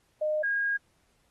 sine tone pair in turn, 612 / 1630.9 Hz, D#5 / G#6, -29 / -32 cents, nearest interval octave + perfect fourth, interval 1697 cents, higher second, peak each -25 dBFS, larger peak neither, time 0.21-0.43 / 0.43-0.77 s, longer second, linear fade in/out 10 ms, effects pink hiss -70 dBFS RMS until 1.3 s + AAC 32 kbps

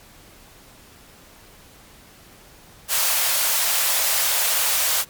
white high-pass noise, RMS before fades -20 dBFS, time 2.88-5.05 s, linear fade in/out 50 ms, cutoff 510 Hz, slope 48 dB/octave, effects pink hiss -48 dBFS RMS until 5.09 s + MP3 96 kbps

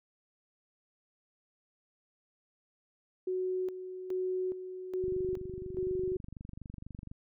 sine tone with tremolo, 370 Hz, F#4, in tune, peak -30 dBFS, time 3.27-6.17 s, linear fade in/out 5 ms, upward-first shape square, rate 1.2 Hz, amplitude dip 65%
click train, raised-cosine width 5 ms, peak -32 dBFS, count 51, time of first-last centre 5.04-7.115 s, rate 24.1 Hz
effects none

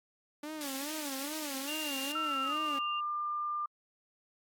sawtooth tone with vibrato, 288.9 Hz, D4, 28 cents flat, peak -35 dBFS, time 0.43-2.79 s, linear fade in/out 5 ms, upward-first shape sine, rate 2.4 Hz, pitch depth 140 cents each way
pink high-pass noise, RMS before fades -42 dBFS, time 0.61-2.12 s, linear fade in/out 0 ms, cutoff 2700 Hz, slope 12 dB/octave
sine tone, 2794 Hz, F7, in tune, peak -37 dBFS, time 1.67-3.01 s, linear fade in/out 20 ms
sine tone with pitch glide, 1336 to 1197.1 Hz, E6 to D6, +23 to +33 cents, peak -32 dBFS, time 2.15-3.66 s, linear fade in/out 5 ms, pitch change -190 cents, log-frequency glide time 2.43-2.57 s
effects AAC 64 kbps

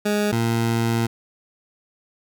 20% pulse tone pair in turn, 207.7 / 115.5 Hz, G#3 / A#2, 0 / -16 cents, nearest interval minor seventh, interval 1016 cents, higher first, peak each -14 dBFS, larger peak neither, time 0.05-0.32 / 0.32-1.07 s, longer second, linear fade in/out 10 ms, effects none

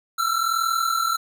square tone pair together, 1323.8 / 1365 Hz, E6 / F6, +7 / -40 cents, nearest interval minor second, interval 53 cents, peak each -24 dBFS, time 0.18-1.17 s, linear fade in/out 10 ms, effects none

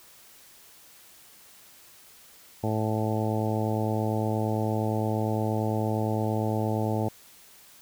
harmonic tone, 108.7 Hz, A2, 21 cents flat, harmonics 1 / 2 / 3 / 4 / 5 / 6 / 7 / 8, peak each -28 / -31 / -33 / -34 / -35 / -36 / -36 / -37 dBFS, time 2.63-7.09 s, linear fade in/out 10 ms, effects white hiss -53 dBFS RMS until 7.81 s

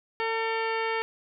harmonic tone with a mistuned harmonic, 449.9 Hz, A4, 39 cents sharp, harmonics 1 / 2 / 3 / 4 / 5 / 6 / 7 / 8 / 10, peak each -30 / -31 / -36 / -35 / -35 / -40 / -44 / -48 / -47 dBFS, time 0.2-1.02 s, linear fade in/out 0 ms, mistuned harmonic 6, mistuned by +49 cents, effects none

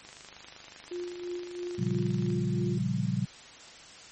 click train, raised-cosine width 0.2 ms, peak -29 dBFS, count 58, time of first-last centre 0.05-2.303 s, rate 25.3 Hz
sine tone with tremolo, 353.2 Hz, F4, 20 cents sharp, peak -32 dBFS, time 0.91-2.78 s, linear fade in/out 5 ms, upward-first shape sine, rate 3 Hz, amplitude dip 55%
sine chord, G half-diminished seventh, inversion first, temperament equal, 116.54 / 138.59 / 174.61 / 196 Hz, Bb2 / Db3 / F3 / G3, 0 / 0 / 0 / 0 cents, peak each -32 dBFS, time 1.78-3.26 s, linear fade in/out 10 ms
effects white hiss -49 dBFS RMS until 4.11 s + MP3 32 kbps

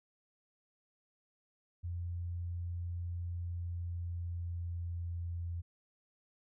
sine tone with pitch glide, 86.9 to 85.7 Hz, F2 to F2, -8 to -32 cents, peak -36 dBFS, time 1.83-5.62 s, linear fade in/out 20 ms, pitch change -24 cents, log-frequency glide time 3.29-5.44 s, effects none

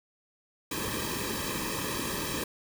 pink noise with comb filter, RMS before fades -33 dBFS, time 0.71-2.44 s, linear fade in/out 5 ms, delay 1.4 ms, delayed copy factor -0.95, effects none

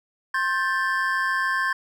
triangle tone cluster, 1063 / 1566 / 1753 Hz, C6 / G6 / A6, +27 / -2 / -7 cents, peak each -24 dBFS, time 0.34-1.73 s, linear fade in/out 5 ms, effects none

